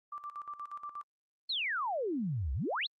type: tone with tremolo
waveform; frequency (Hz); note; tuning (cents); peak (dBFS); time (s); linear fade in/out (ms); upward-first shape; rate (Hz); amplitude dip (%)
sine; 1174.7; D6; 0; -38; 0.12-1.03; 5; square; 8.4; 75
type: exponential two-way sweep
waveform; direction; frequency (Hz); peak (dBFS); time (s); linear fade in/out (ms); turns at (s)
sine; down then up; 4435 to 60.6 to 4435; -31; 1.49-2.87; 10; 2.53
effects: Opus 32 kbps